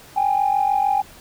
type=tone pair together; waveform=sine; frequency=784 / 830.6 Hz; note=G5 / G#5; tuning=0 / 0 cents; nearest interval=minor second; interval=100 cents; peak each=-18 dBFS; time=0.16-1.02 s; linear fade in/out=10 ms; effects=tanh soft clip ceiling -10 dBFS + pink hiss -45 dBFS RMS until 1.2 s